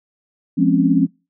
sine chord, Db major seventh, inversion first, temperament just, 173.24 / 207.9 / 259.9 / 277.2 Hz, F3 / Ab3 / C4 / Db4, -14 / +2 / -11 / 0 cents, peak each -18 / -20 / -17 / -16 dBFS, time 0.57-1.07 s, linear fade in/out 20 ms, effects noise-tail reverb RT60 0.3 s tail -25 dB re dry

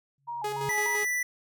sine tone with exponential growth, 138.6 Hz, C#3, in tune, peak -32 dBFS, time 0.18-0.69 s, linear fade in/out 2 ms, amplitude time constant 110 ms
sine tone with vibrato, 893 Hz, A5, 25 cents sharp, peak -32 dBFS, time 0.27-0.97 s, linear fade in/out 20 ms, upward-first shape square, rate 3.4 Hz, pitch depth 99 cents each way
sawtooth tone with tremolo, 417.2 Hz, G#4, 8 cents sharp, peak -27 dBFS, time 0.44-1.05 s, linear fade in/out 5 ms, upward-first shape square, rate 5.9 Hz, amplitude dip 45%
square tone, 1975.5 Hz, B6, in tune, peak -27 dBFS, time 0.69-1.23 s, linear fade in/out 5 ms
effects none

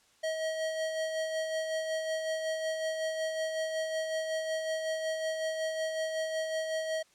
square tone with tremolo, 637 Hz, D#5, 41 cents sharp, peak -30 dBFS, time 0.23-7.03 s, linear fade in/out 10 ms, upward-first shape sine, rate 5.4 Hz, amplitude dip 40%, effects white hiss -65 dBFS RMS until 7.14 s + low-pass 8000 Hz 12 dB/octave

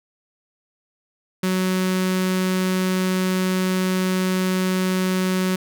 sawtooth tone with notch filter, 185.7 Hz, F#3, 7 cents sharp, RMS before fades -21 dBFS, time 1.43-5.56 s, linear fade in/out 5 ms, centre 720 Hz, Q 1.7, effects none

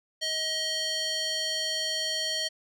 square tone with band-pass filter, 632 Hz, D#5, 27 cents sharp, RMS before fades -30 dBFS, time 0.21-2.49 s, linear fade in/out 20 ms, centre 4200 Hz, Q 2.5, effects none

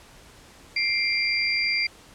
sine tone cluster, 2108 / 2351 / 4757 Hz, C7 / D7 / D8, +12 / +1 / +21 cents, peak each -26 dBFS, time 0.76-1.87 s, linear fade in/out 5 ms, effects pink hiss -50 dBFS RMS until 2.14 s + low-pass 10000 Hz 12 dB/octave

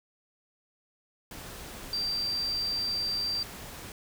sine tone in noise, 4699 Hz, D8, in tune, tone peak -28 dBFS, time 1.93-3.43 s, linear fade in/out 2 ms, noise pink, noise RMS -43 dBFS, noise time 1.31-3.92 s, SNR +12 dB, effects none

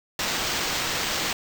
white noise with sample-and-hold, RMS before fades -27 dBFS, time 0.19-1.33 s, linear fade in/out 2 ms, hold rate 11025 Hz, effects none

